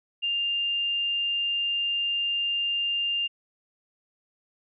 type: tone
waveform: sine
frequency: 2800 Hz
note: F7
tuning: 4 cents sharp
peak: -24 dBFS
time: 0.22-3.28 s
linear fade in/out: 20 ms
effects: none